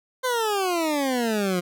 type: exponential sweep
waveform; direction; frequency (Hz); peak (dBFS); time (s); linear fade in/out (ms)
20% pulse; down; 521 to 174; -17; 0.23-1.61; 20
effects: none